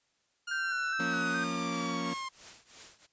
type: linear sweep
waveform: sawtooth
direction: down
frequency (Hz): 1419 to 1054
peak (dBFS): -32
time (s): 0.47-2.29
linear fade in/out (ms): 10
type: tone with vibrato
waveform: sine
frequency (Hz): 1522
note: F#6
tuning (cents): +48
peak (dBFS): -31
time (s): 0.51-1.44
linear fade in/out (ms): 5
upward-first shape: square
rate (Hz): 2.4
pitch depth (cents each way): 37
type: chord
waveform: 35% pulse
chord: Bb minor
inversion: second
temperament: equal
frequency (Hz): 174.61 / 233.1 / 277.2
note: F3 / Bb3 / Db4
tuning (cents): 0 / 0 / 0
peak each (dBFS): -36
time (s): 0.99-2.14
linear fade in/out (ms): 10
type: noise with tremolo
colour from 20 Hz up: white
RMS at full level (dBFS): -47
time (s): 1.73-3.07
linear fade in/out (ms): 20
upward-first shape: triangle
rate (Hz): 3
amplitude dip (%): 90
effects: white hiss -74 dBFS RMS until 3.12 s + resampled to 16000 Hz